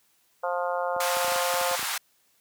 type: harmonic tone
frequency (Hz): 176.5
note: F3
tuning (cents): +19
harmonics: 3 / 4 / 5 / 6 / 7 / 8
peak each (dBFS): -29 / -31 / -33 / -35 / -36 / -37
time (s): 0.43-1.76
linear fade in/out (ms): 10
type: clicks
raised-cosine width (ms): 1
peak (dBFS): -26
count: 11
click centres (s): 0.964 / 1.169 / 1.246 / 1.281 / 1.32 / 1.36 / 1.54 / 1.613 / 1.713 / 1.794 / 1.829
type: band-pass noise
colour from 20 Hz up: pink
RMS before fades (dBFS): -30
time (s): 1-1.98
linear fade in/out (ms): 5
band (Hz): 870 to 16000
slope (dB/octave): 24
effects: white hiss -66 dBFS RMS until 2.4 s + high-pass 80 Hz 12 dB/octave